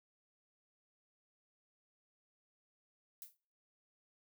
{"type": "noise with exponential decay", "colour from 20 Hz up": "violet", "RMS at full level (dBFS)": -45, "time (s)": [3.22, 3.37], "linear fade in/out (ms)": 0, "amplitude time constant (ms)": 31, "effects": ["noise-tail reverb RT60 0.5 s tail -26 dB re dry"]}